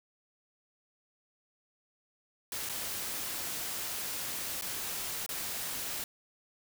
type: noise with dropouts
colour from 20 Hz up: white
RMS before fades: -37 dBFS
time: 2.52-6.04 s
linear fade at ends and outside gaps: 2 ms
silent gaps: 2.69-2.695 / 4.612-4.621 / 5.263-5.29 s
effects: none